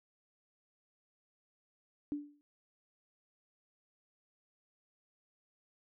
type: tone with exponential decay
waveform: sine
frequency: 291.8 Hz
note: D4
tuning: 11 cents flat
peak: -31 dBFS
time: 2.12-2.41 s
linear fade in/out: 0 ms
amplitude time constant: 61 ms
effects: none